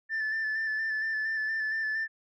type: tone with vibrato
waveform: sine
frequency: 1760 Hz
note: A6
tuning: in tune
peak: -26 dBFS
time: 0.09-2.08 s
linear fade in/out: 50 ms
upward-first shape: square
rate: 4.3 Hz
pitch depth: 22 cents each way
effects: tanh soft clip ceiling -26 dBFS